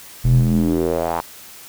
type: tone with band-pass filter sweep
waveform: square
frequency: 41.66 Hz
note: E1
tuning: 19 cents sharp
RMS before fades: -17 dBFS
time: 0.24-1.21 s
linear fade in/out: 10 ms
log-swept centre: 98 to 960 Hz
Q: 3.5
effects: white hiss -40 dBFS RMS until 1.68 s